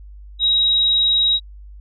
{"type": "tone", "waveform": "sine", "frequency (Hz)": 3820, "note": "A#7", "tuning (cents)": 42, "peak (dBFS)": -13, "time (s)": [0.39, 1.4], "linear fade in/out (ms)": 50, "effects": ["added 50 Hz sine -36 dBFS peak until 1.8 s"]}